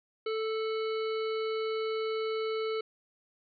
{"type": "harmonic tone with a mistuned harmonic", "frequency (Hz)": 440, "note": "A4", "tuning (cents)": 0, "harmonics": [1, 3, 5, 7, 9, 10], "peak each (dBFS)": [-30, -40, -44, -47, -49, -50], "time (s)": [0.26, 2.81], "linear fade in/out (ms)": 5, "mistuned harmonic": 7, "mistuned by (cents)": -49, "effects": []}